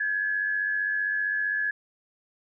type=tone pair together; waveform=sine; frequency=1604.6 / 1700 Hz; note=G6 / G#6; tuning=+40 / +40 cents; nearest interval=minor second; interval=100 cents; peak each=-32 / -25 dBFS; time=0-1.71 s; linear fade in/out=5 ms; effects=none